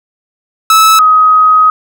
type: tone pair in turn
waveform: 45% pulse / sine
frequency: 1303 / 1260.1 Hz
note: E6 / D#6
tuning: -20 / +22 cents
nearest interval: minor second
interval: 58 cents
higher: first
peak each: -3 dBFS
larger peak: neither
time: 0.7-0.99 / 0.99-1.7 s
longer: second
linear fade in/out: 2 ms
effects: none